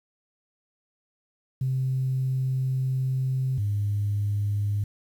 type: tone pair in turn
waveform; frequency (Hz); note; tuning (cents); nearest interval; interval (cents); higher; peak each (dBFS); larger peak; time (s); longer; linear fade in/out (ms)
sine; 130.81 / 102.51; C3 / G#2; 0 / -22; major third; 422; first; -22; neither; 1.61-3.58 / 3.58-4.84; first; 5
effects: tanh soft clip ceiling -18 dBFS + 9-bit